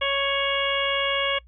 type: harmonic tone with a mistuned harmonic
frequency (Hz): 554.4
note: C#5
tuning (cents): 0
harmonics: 1 / 2 / 3 / 4 / 5 / 6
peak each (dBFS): -27 / -29 / -31 / -28 / -28 / -30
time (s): 0.01-1.39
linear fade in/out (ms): 10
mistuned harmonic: 5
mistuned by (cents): +34
effects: noise-tail reverb RT60 0.1 s tail -24 dB re dry + added 60 Hz sine -48 dBFS peak until 1.47 s